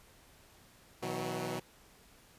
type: chord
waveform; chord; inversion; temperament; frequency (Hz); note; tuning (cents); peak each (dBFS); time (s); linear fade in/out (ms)
10% pulse; B suspended fourth; none; equal with one note detuned; 123.47 / 160.68 / 185; B2 / E3 / F#3; 0 / -44 / 0; -32; 1.02-1.6; 10
effects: pink hiss -61 dBFS RMS until 2.38 s + resampled to 32000 Hz